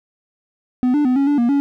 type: tone with pitch steps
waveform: triangle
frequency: 251 / 294.9 / 252.4 / 277.2 / 290.1 / 237.3 / 281.9 Hz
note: B3 / D4 / B3 / C#4 / D4 / A#3 / C#4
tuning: +28 / +7 / +38 / 0 / -21 / +31 / +29 cents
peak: -11 dBFS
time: 0.83-1.6 s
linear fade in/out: 0 ms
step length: 110 ms
effects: none